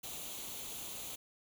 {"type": "noise with comb filter", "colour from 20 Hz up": "white", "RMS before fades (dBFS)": -44, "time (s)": [0.03, 1.16], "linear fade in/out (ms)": 10, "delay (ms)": 0.29, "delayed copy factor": 0.6, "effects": []}